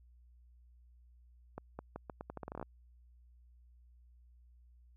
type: accelerating click train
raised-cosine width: 1 ms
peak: -28 dBFS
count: 15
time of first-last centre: 1.58-2.627 s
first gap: 210 ms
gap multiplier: 0.81
effects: added 60 Hz sine -59 dBFS peak until 4.96 s